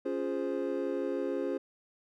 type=chord; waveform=triangle; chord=Db major seventh; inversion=none; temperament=equal; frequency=277.2 / 349.2 / 415.3 / 523.3 Hz; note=Db4 / F4 / Ab4 / C5; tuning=0 / 0 / 0 / 0 cents; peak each=-34 dBFS; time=0.05-1.58 s; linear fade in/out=10 ms; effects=none